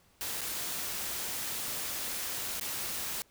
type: noise with dropouts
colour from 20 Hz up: white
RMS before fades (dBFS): -36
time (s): 0.21-3.22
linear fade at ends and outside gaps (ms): 0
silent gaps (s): 0.409-0.415 / 2.597-2.611
effects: pink hiss -65 dBFS RMS until 3.3 s